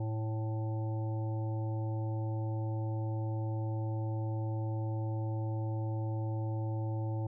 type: harmonic tone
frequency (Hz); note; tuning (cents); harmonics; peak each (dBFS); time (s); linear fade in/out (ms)
110; A2; 0; 1 / 3 / 5 / 7 / 8; -32 / -42 / -46 / -49 / -50; 0-7.27; 5
effects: none